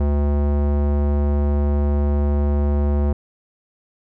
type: tone with low-pass filter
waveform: square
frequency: 72.3 Hz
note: D2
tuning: 27 cents flat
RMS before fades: -18 dBFS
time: 0-3.13 s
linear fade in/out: 5 ms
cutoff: 730 Hz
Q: 0.84
effects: none